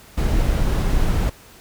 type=noise; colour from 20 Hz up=brown; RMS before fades=-18 dBFS; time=0.17-1.3 s; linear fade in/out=10 ms; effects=pink hiss -46 dBFS RMS until 1.6 s